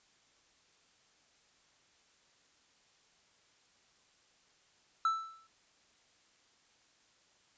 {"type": "tone with exponential decay", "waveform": "triangle", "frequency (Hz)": 1323, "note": "E6", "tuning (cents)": 6, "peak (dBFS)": -23, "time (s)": [5.05, 5.47], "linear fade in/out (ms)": 2, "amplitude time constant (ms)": 91, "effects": ["white hiss -68 dBFS RMS until 7.57 s", "resampled to 16000 Hz"]}